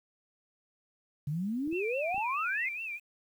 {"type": "exponential sweep", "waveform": "sine", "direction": "up", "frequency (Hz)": [138.59, 2187], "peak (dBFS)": -30, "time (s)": [1.27, 2.69], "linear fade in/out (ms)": 5}
{"type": "clicks", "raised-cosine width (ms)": 3, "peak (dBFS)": -37, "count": 4, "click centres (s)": [1.676, 1.728, 2.145, 2.18]}
{"type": "tone with vibrato", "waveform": "sine", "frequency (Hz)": 2518, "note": "D#7", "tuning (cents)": 20, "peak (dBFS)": -35, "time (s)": [1.71, 3], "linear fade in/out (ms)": 50, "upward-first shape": "sine", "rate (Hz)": 4.7, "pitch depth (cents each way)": 130}
{"effects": ["10-bit"]}